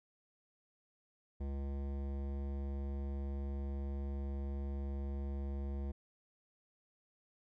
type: tone with hard clipping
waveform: sine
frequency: 69.3 Hz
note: C#2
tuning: in tune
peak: -39 dBFS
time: 1.4-5.92 s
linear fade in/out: 10 ms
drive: 16 dB
effects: none